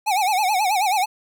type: tone with vibrato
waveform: square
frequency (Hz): 794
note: G5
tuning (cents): +22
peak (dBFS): -18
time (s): 0.06-1.06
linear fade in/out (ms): 20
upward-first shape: sine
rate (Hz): 9.3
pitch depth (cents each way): 160
effects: none